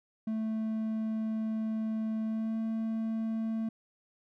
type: tone with pitch glide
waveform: triangle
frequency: 220 to 223.1 Hz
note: A3 to A3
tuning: 0 to +24 cents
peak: -28 dBFS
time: 0.27-3.69 s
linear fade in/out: 5 ms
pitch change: +24 cents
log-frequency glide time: 2.25-2.58 s
effects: none